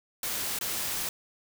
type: noise with dropouts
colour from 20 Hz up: white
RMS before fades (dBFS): -32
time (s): 0.23-1.09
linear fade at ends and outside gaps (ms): 2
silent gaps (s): 0.588-0.61
effects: none